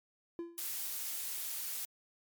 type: tone with exponential decay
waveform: triangle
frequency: 340 Hz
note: F4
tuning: 46 cents flat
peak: -33 dBFS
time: 0.39-0.69 s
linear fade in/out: 1 ms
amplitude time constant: 65 ms
type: noise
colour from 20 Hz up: blue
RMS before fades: -39 dBFS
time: 0.58-1.85 s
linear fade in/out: 0 ms
effects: MP3 96 kbps